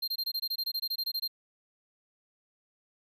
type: tone bursts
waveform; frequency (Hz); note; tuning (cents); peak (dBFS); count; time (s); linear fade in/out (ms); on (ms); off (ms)
square; 4186; C8; 0; -30; 16; 0.02-1.278; 10; 58; 22
effects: none